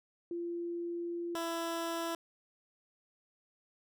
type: tone pair in turn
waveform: sine / 15% pulse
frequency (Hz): 343.5 / 333.7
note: F4 / E4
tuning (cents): -29 / +21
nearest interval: minor second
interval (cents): 50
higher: first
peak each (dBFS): -35 / -28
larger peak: second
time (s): 0.31-1.35 / 1.35-2.15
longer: first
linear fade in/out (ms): 2
effects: none